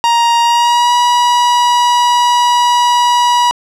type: tone with pitch glide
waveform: 45% pulse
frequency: 938 to 969.4 Hz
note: A#5 to B5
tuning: +11 to -32 cents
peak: -8 dBFS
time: 0.04-3.51 s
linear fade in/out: 0 ms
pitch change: +57 cents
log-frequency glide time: 0.41-0.93 s
effects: low-pass 7000 Hz 12 dB/octave